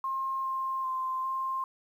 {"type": "tone with pitch steps", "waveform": "sine", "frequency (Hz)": [1066, 1059, 1043, 1056], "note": ["C6", "C6", "C6", "C6"], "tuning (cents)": [32, 21, -6, 16], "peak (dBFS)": -29, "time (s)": [0.04, 1.64], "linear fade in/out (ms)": 2, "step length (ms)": 400, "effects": ["10-bit"]}